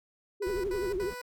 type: tone with vibrato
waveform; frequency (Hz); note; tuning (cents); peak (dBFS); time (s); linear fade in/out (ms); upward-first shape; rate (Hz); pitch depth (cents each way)
sine; 384.4; G4; -34; -29; 0.4-1.11; 20; triangle; 12; 170
type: tone bursts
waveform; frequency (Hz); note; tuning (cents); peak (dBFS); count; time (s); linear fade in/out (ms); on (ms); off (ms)
15% pulse; 493.9; B4; 0; -32; 3; 0.42-1.216; 5; 220; 68
type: noise with tremolo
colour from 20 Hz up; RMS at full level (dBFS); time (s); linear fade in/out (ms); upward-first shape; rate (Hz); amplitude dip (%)
brown; -41; 0.46-1.15; 10; sine; 11; 45
effects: none